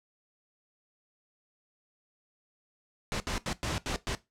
pink noise bursts at uneven times, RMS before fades -32 dBFS, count 6, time 3.12-3.2 / 3.27-3.38 / 3.46-3.53 / 3.63-3.78 / 3.86-3.96 / 4.07-4.15 s, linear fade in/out 0 ms, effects noise-tail reverb RT60 0.2 s tail -17 dB re dry + low-pass 7000 Hz 12 dB/octave

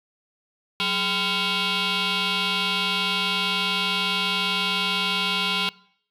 sine tone with frequency modulation, 184.4 Hz, F#3, 6 cents flat, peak -19 dBFS, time 0.8-5.69 s, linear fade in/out 0 ms, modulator 602 Hz, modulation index 6.5, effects noise-tail reverb RT60 0.6 s tail -23 dB re dry + tanh soft clip ceiling -20 dBFS

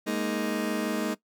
30% pulse chord, Ab suspended second, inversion none, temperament just, 207.7 / 233.6 / 311.5 Hz, Ab3 / Bb3 / Eb4, 0 / +4 / +2 cents, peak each -29 dBFS, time 0.06-1.15 s, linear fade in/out 20 ms, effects noise-tail reverb RT60 0.1 s tail -18 dB re dry

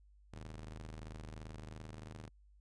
sawtooth ring-modulated tone, 77.78 Hz, D#2, in tune, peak -40 dBFS, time 0.33-2.29 s, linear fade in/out 5 ms, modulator 27.4 Hz, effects added 50 Hz sine -61 dBFS peak until 2.6 s + resampled to 22050 Hz

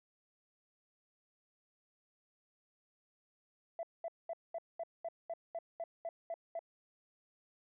sine tone bursts, 669 Hz, E5, 25 cents sharp, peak -36 dBFS, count 12, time 3.79-6.592 s, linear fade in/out 2 ms, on 41 ms, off 210 ms, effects tanh soft clip ceiling -34 dBFS

